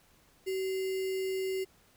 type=tone with sample-and-hold; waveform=sine; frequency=380 Hz; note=F#4; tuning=46 cents sharp; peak=-30 dBFS; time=0.46-1.65 s; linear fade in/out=20 ms; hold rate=2450 Hz; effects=pink hiss -64 dBFS RMS until 1.96 s